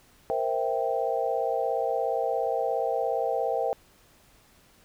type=chord; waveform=sine; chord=C dominant seventh; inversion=third; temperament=equal; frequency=466.2 / 523.3 / 659.3 / 784 Hz; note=Bb4 / C5 / E5 / G5; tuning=0 / 0 / 0 / 0 cents; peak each=-30 dBFS; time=0.3-3.73 s; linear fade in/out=0 ms; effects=pink hiss -59 dBFS RMS until 4.84 s